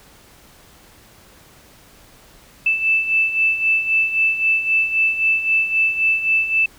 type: beating tone pair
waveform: sine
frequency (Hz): 2637 / 2640.8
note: E7 / E7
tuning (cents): 0 / +2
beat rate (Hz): 3.8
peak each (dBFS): -22 / -16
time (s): 2.66-6.66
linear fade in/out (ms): 5
effects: pink hiss -48 dBFS RMS until 6.78 s